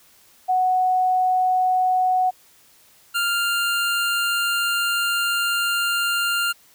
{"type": "tone pair in turn", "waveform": ["sine", "25% pulse"], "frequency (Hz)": [740, 1396.9], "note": ["F#5", "F6"], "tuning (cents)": [0, 0], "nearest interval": "major seventh", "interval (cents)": 1100, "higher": "second", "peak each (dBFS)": -16, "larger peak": "neither", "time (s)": [[0.48, 2.31], [3.14, 6.53]], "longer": "second", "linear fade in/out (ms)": 20, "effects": ["white hiss -54 dBFS RMS until 6.74 s"]}